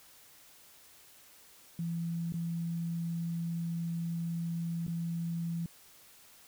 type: tone with dropouts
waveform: sine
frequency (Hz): 168.1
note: E3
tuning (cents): +34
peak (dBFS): -32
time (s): 1.79-5.66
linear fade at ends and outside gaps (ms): 2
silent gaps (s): 2.323-2.34 / 4.867-4.879
effects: white hiss -58 dBFS RMS until 6.47 s